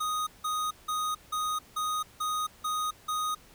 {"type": "tone bursts", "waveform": "square", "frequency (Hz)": 1244.5, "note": "D#6", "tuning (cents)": 0, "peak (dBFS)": -29, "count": 8, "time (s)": [0, 3.35], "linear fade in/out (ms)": 10, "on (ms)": 270, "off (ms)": 170, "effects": ["pink hiss -56 dBFS RMS until 3.54 s"]}